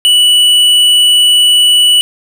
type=tone with hard clipping; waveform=sine; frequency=2955 Hz; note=F#7; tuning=3 cents flat; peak=-6 dBFS; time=0.05-2.01 s; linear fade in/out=0 ms; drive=8 dB; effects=none